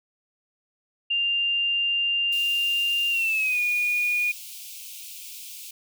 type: tone with pitch glide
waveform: sine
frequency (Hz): 2794 to 2446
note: F7 to D#7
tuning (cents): 0 to -30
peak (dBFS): -21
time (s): 1.1-4.32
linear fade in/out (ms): 10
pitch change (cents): -230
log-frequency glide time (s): 3.1-3.6
type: high-pass noise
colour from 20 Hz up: white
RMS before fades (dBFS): -40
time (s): 2.32-5.71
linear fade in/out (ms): 5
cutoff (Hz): 2300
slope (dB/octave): 96
effects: none